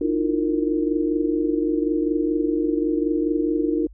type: tone cluster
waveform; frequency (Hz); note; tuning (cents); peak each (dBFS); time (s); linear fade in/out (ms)
sine; 304.9 / 329.1 / 350 / 460.4; D#4 / E4 / F4 / A#4; -35 / -3 / +4 / -22; -22 / -26 / -25 / -27; 0.01-3.87; 5
effects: added 50 Hz sine -42 dBFS peak until 3.93 s